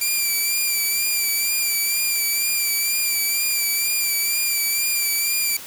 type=tone with vibrato; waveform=5% pulse; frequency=2355 Hz; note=D7; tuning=4 cents sharp; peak=-10 dBFS; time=0.01-5.57 s; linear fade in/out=5 ms; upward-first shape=sine; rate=2.1 Hz; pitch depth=42 cents each way; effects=white hiss -37 dBFS RMS until 5.66 s